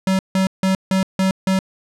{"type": "tone bursts", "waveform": "square", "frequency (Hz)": 190, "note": "F#3", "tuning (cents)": 46, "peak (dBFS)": -15, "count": 6, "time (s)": [0.07, 1.59], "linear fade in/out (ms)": 2, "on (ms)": 120, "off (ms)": 160, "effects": ["low-pass 10000 Hz 12 dB/octave"]}